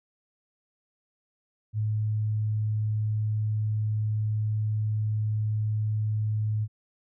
sine tone, 107.4 Hz, A2, 41 cents flat, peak -24 dBFS, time 1.73-6.68 s, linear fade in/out 50 ms, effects none

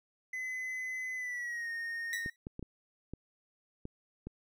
triangle tone with pitch glide, 2026 to 1847.1 Hz, B6 to A#6, +44 to -16 cents, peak -34 dBFS, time 0.33-2.3 s, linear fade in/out 5 ms, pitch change -160 cents, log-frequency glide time 1.15-1.7 s
sawtooth tone with exponential decay, 1945 Hz, B6, 27 cents flat, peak -29 dBFS, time 2.13-2.36 s, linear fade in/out 1 ms, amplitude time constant 49 ms
clicks, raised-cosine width 3 ms, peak -28 dBFS, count 7, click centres 2.261 / 2.469 / 2.594 / 2.627 / 3.136 / 3.854 / 4.27 s
effects none

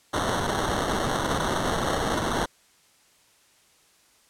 violet noise with sample-and-hold, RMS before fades -26 dBFS, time 0.13-2.46 s, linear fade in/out 10 ms, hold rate 2450 Hz, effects white hiss -60 dBFS RMS until 4.29 s + low-pass 10000 Hz 12 dB/octave

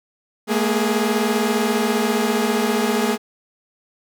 sawtooth tone cluster, 214.9 / 235.1 / 414.8 Hz, A3 / A#3 / G#4, -41 / +15 / -2 cents, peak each -18 dBFS, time 0.47-3.18 s, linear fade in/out 50 ms, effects none

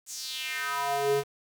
square tone with high-pass filter sweep, 140.8 Hz, C#3, 27 cents sharp, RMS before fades -30 dBFS, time 0.06-1.24 s, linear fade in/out 50 ms, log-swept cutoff 7600 to 290 Hz, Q 3.3, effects 8-bit

